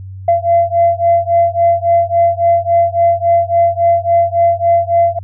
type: beating tone pair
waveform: sine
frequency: 680 / 683.6 Hz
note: F5 / F5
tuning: -46 / -37 cents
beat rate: 3.6 Hz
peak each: -11 dBFS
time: 0.28-5.19 s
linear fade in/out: 5 ms
effects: tanh soft clip ceiling -2 dBFS + added 95 Hz sine -26 dBFS peak until 5.23 s